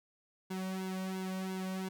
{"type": "tone with flanger", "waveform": "sawtooth", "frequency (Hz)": 188.1, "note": "F#3", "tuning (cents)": 29, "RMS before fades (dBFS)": -38, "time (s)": [0.5, 1.89], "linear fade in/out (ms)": 10, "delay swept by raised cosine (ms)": [1.6, 2.39], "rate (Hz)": 2.9, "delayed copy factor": -0.95, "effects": []}